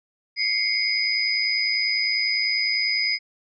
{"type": "tone cluster", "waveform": "sine", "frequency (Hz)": [2102, 2212, 4975], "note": ["C7", "C#7", "D#8"], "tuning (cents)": [7, -4, -1], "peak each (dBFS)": [-26, -26, -23], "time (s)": [0.36, 3.19], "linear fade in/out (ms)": 50, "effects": []}